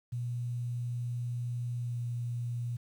sine tone with pitch glide, 120.9 to 119.93 Hz, B2 to A#2, -36 to +50 cents, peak -32 dBFS, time 0.12-2.77 s, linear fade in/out 10 ms, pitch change -14 cents, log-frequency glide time 1.76-1.98 s, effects 10-bit

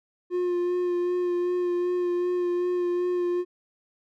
triangle tone with vibrato, 355.1 Hz, F4, 29 cents sharp, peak -21 dBFS, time 0.3-3.45 s, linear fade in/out 50 ms, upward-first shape sine, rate 2.6 Hz, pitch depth 18 cents each way, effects none

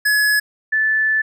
square / sine tone pair in turn, 1696 / 1748.7 Hz, G#6 / A6, +36 / -11 cents, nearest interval minor second, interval 53 cents, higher second, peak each -14 dBFS, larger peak neither, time 0.05-0.4 / 0.72-1.22 s, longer second, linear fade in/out 10 ms, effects none

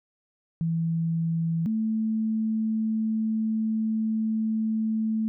sine tone pair in turn, 164.81 / 220 Hz, E3 / A3, 0 / 0 cents, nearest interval perfect fourth, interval 500 cents, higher second, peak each -23 dBFS, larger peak neither, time 0.61-1.66 / 1.66-5.28 s, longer second, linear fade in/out 0 ms, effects none

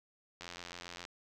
click train, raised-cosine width 0.2 ms, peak -27 dBFS, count 57, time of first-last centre 0.41-1.051 s, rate 87.3 Hz, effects none

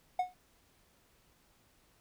triangle tone with exponential decay, 730 Hz, F#5, 24 cents flat, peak -23 dBFS, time 0.19-0.34 s, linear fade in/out 5 ms, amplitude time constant 32 ms, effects pink hiss -68 dBFS RMS until 2 s

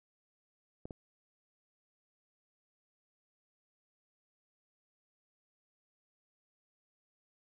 clicks, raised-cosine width 2 ms, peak -30 dBFS, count 2, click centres 0.855 / 0.908 s, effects none

